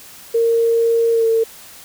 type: tone with pitch glide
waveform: sine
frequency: 461 to 451.8 Hz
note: A#4 to A4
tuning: -19 to +46 cents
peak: -12 dBFS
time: 0.34-1.44 s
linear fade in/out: 10 ms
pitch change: -35 cents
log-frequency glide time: 1.12-1.26 s
effects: white hiss -40 dBFS RMS until 1.84 s